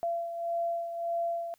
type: beating tone pair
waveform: sine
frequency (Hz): 680 / 681.7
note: F5 / F5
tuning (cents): -46 / -42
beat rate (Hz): 1.7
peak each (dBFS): -30 / -38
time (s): 0.03-1.54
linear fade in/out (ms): 0
effects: white hiss -69 dBFS RMS until 1.58 s